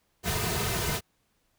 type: noise with comb filter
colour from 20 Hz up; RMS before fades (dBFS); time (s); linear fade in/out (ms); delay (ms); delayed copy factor
pink; -29; 0.23-1.01; 50; 3.6; -0.85
effects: pink hiss -72 dBFS RMS until 1.58 s